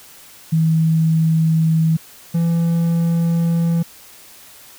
sine / triangle tone pair in turn, 161 / 167.82 Hz, E3 / E3, -41 / +31 cents, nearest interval minor second, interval 72 cents, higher second, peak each -12 dBFS, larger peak neither, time 0.52-1.97 / 2.34-3.83 s, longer second, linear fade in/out 10 ms, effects white hiss -43 dBFS RMS until 4.78 s

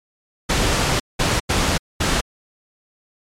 pink noise bursts at uneven times, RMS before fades -18 dBFS, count 4, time 0.49-1 / 1.19-1.4 / 1.49-1.78 / 2-2.21 s, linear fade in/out 10 ms, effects low-pass 8000 Hz 12 dB/octave + MP3 96 kbps

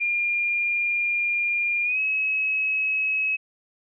sine tone with pitch glide, 2407 to 2565 Hz, D7 to E7, +42 to -48 cents, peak -21 dBFS, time 0-3.37 s, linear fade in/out 20 ms, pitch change +110 cents, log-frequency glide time 1.84-1.99 s, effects none

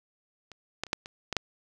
clicks, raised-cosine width 0.2 ms, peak -28 / -13 / -29 / -9 / -24 / -14 / -8 dBFS, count 7, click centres 0.517 / 0.836 / 0.867 / 0.931 / 1.059 / 1.327 / 1.367 s, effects none

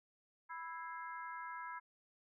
harmonic tone with a mistuned harmonic, 329.6 Hz, E4, in tune, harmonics 3 / 4 / 5 / 6, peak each -46 / -50 / -50 / -56 dBFS, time 0.49-1.8 s, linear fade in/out 20 ms, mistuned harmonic 6, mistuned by +110 cents, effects none

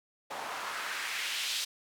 white noise with band-pass filter sweep, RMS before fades -36 dBFS, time 0.3-1.65 s, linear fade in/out 10 ms, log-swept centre 750 to 3900 Hz, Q 1.5, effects none

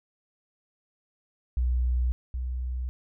sine tone pair in turn, 61.74 / 62.6 Hz, B1 / B1, 0 / +24 cents, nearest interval unison, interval 24 cents, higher second, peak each -22 / -28 dBFS, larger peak first, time 1.57-2.12 / 2.34-2.89 s, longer neither, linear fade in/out 0 ms, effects none

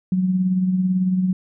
sine tone with tremolo, 185 Hz, F#3, in tune, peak -14 dBFS, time 0.12-1.33 s, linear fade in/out 2 ms, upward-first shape triangle, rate 18 Hz, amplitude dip 50%, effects none

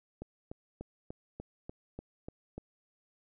click train, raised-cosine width 2 ms, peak -28 dBFS, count 9, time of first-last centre 0.22-2.58 s, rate 3.39 Hz, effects none

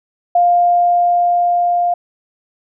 sine tone with level ramp, 702 Hz, F5, 9 cents sharp, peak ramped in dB -8 to -12 dBFS, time 0.35-1.94 s, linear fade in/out 5 ms, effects none

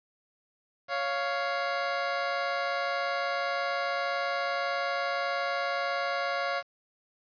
20% pulse tone pair together, 556.8 / 698.5 Hz, C#5 / F5, +8 / 0 cents, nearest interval major third, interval 392 cents, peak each -26 dBFS, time 0.88-6.63 s, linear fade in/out 50 ms, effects resampled to 11025 Hz + 9-bit

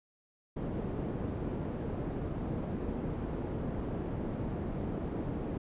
white low-pass noise, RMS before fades -36 dBFS, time 0.56-5.58 s, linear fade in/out 10 ms, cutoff 320 Hz, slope 12 dB/octave, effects resampled to 8000 Hz

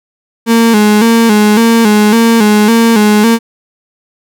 35% pulse tone with vibrato, 219.7 Hz, A3, 2 cents flat, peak -3 dBFS, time 0.46-3.39 s, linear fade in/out 50 ms, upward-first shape square, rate 1.8 Hz, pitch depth 76 cents each way, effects none

